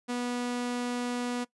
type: tone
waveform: sawtooth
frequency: 244.3 Hz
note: B3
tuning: 19 cents flat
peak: -26 dBFS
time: 0.08-1.45 s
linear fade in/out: 20 ms
effects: noise-tail reverb RT60 0.1 s tail -19 dB re dry + resampled to 24000 Hz